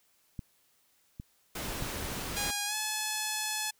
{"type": "clicks", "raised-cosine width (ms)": 5, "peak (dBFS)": [-25, -28, -27], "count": 3, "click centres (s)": [0.392, 1.199, 1.824]}
{"type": "noise", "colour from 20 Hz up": "pink", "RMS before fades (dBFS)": -37, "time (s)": [1.55, 2.51], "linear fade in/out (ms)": 5}
{"type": "tone with pitch glide", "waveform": "5% pulse", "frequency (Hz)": [819, 857.7], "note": ["G#5", "A5"], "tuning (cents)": [-24, -44], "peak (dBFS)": -19, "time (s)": [2.36, 3.71], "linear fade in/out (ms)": 10, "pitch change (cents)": 80, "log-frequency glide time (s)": [2.66, 2.75]}
{"effects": ["white hiss -69 dBFS RMS until 3.79 s"]}